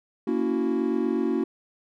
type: chord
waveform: triangle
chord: F# dominant seventh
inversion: first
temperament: equal with one note detuned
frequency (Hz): 233.1 / 280.7 / 329.6 / 370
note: A#3 / C#4 / E4 / F#4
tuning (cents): 0 / +22 / 0 / 0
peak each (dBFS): -26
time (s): 0.27-1.44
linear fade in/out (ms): 5
effects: none